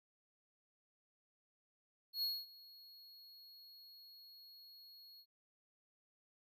square tone with ADSR envelope, 4321 Hz, C#8, 45 cents flat, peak -35 dBFS, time 2.13-5.26 s, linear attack 97 ms, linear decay 230 ms, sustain -22 dB, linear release 65 ms, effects none

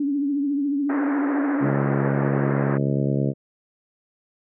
sine tone with vibrato, 283.6 Hz, C#4, 40 cents sharp, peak -20 dBFS, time 0-1.69 s, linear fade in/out 5 ms, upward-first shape triangle, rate 14 Hz, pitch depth 76 cents each way
pink band-pass noise, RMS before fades -30 dBFS, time 0.89-2.78 s, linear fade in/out 10 ms, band 300 to 1900 Hz, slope 48 dB/octave
harmonic tone, 69.3 Hz, C#2, in tune, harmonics 2 / 3 / 4 / 5 / 6 / 7 / 8 / 9, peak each -22 / -26 / -28 / -30 / -32 / -33 / -34 / -35 dBFS, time 1.6-3.34 s, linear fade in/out 50 ms
effects none

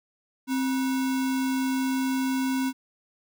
sine tone with sample-and-hold, 262.9 Hz, C4, 8 cents sharp, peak -23 dBFS, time 0.47-2.73 s, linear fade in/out 50 ms, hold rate 1225 Hz, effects none

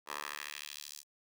10% pulse tone with high-pass filter sweep, 73.2 Hz, D2, 5 cents flat, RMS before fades -44 dBFS, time 0.06-1.04 s, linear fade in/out 50 ms, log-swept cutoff 840 to 6300 Hz, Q 1.3, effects none

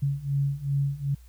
sine beating tone pair, 138.59 / 141.19 Hz, C#3 / C#3, 0 / +32 cents, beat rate 2.6 Hz, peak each -28 / -26 dBFS, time 0.02-1.15 s, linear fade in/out 10 ms, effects added 60 Hz sine -47 dBFS peak until 1.28 s + white hiss -62 dBFS RMS until 1.28 s

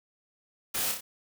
white noise with echo, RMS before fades -31 dBFS, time 0.74-0.92 s, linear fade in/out 10 ms, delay 30 ms, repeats 3, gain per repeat -4 dB, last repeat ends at 1.01 s, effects none

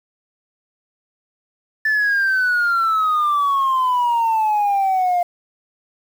sine exponential sweep, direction down, 1760 to 698.5 Hz, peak -13 dBFS, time 1.85-5.23 s, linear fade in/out 5 ms, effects tanh soft clip ceiling -12 dBFS + 7-bit

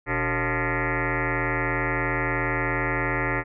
sine tone with frequency modulation, 880 Hz, A5, in tune, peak -22 dBFS, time 0.06-3.44 s, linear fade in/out 50 ms, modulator 167 Hz, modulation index 7.6, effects none

